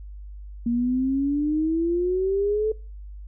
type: exponential sweep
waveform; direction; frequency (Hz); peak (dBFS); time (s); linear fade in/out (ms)
sine; up; 233.1 to 440; -20; 0.66-2.72; 5
effects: noise-tail reverb RT60 0.4 s tail -24 dB re dry + added 50 Hz sine -36 dBFS peak until 3.27 s